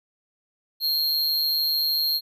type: tone with amplitude modulation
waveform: square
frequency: 4235 Hz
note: C8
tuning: 20 cents sharp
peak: -19 dBFS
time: 0.8-2.21 s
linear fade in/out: 50 ms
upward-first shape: sine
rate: 153 Hz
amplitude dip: 55%
effects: none